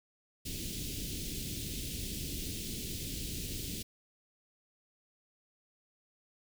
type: band-stop noise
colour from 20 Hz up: pink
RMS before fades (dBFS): -39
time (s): 0.45-3.83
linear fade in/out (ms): 10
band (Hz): 360 to 2900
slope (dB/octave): 24
effects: none